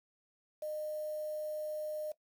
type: tone with quantisation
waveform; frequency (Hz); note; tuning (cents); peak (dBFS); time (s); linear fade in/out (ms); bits
sine; 611; D#5; -32; -36; 0.62-2.12; 5; 9
effects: noise-tail reverb RT60 0.1 s tail -17 dB re dry